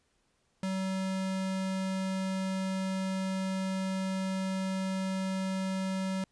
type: tone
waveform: square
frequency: 190 Hz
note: F#3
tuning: 46 cents sharp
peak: -31 dBFS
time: 0.63-6.24 s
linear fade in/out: 2 ms
effects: pink hiss -73 dBFS RMS until 6.31 s + resampled to 22050 Hz